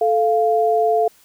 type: tone pair together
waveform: sine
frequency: 438.2 / 695.6 Hz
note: A4 / F5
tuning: -7 / -7 cents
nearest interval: minor sixth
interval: 800 cents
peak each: -17 / -16 dBFS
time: 0.01-1.08 s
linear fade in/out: 5 ms
effects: white hiss -53 dBFS RMS until 1.24 s